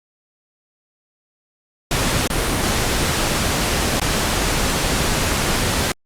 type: noise with dropouts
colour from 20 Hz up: pink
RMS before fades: -19 dBFS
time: 1.91-5.92 s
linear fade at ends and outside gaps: 2 ms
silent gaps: 2.275-2.301 / 3.999-4.015 s
effects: low-pass 11000 Hz 12 dB/octave + Opus 48 kbps